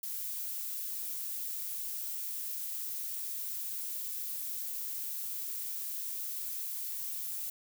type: noise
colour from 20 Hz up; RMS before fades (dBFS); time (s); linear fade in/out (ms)
violet; -38; 0.03-7.5; 5
effects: none